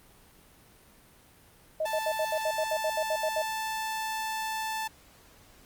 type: tone bursts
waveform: sine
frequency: 628 Hz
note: D#5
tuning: 16 cents sharp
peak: -26 dBFS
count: 13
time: 1.8-3.42 s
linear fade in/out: 5 ms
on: 60 ms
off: 70 ms
type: tone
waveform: sawtooth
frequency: 880 Hz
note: A5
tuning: in tune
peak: -27 dBFS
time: 1.85-4.88 s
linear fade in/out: 10 ms
effects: pink hiss -57 dBFS RMS until 5.65 s + Opus 32 kbps